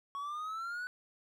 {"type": "exponential sweep", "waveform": "triangle", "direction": "up", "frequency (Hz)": [1108.7, 1500], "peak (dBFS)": -35, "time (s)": [0.15, 0.87], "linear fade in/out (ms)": 0, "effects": []}